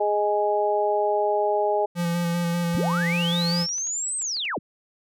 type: harmonic tone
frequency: 207.7 Hz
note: G#3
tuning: in tune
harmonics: 2 / 3 / 4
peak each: -24 / -24 / -24 dBFS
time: 0-1.86 s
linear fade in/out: 10 ms
type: tone with vibrato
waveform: square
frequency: 171.9 Hz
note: F3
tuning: 27 cents flat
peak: -23 dBFS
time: 1.95-3.67 s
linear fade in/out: 50 ms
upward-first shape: square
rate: 5.1 Hz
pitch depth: 16 cents each way
type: linear two-way sweep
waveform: sine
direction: up then down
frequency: 39.11 to 8372 to 39.11 Hz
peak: -25 dBFS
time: 2.74-4.59 s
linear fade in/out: 10 ms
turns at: 4.17 s
type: clicks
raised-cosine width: 0.2 ms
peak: -29 dBFS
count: 8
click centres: 3.157 / 3.206 / 3.69 / 3.782 / 3.871 / 4.218 / 4.369 / 4.453 s
effects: none